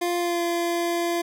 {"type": "tone with pitch glide", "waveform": "25% pulse", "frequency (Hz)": [349.2, 342.8], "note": ["F4", "F4"], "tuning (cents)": [0, -32], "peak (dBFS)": -19, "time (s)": [0.01, 1.22], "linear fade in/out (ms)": 10, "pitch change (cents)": -32, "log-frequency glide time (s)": [0.18, 0.42], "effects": []}